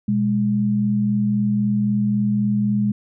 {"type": "tone pair together", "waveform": "sine", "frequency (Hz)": [122.9, 206.7], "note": ["B2", "G#3"], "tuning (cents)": [-8, -8], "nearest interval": "major sixth", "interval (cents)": 900, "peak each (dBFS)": [-24, -17], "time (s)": [0.08, 2.92], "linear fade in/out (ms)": 5, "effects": []}